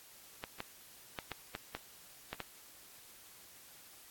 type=clicks; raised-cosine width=0.3 ms; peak=-23 dBFS; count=8; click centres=0.439 / 0.604 / 1.188 / 1.317 / 1.551 / 1.75 / 2.33 / 2.403 s; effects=white hiss -57 dBFS RMS until 4.1 s + AAC 64 kbps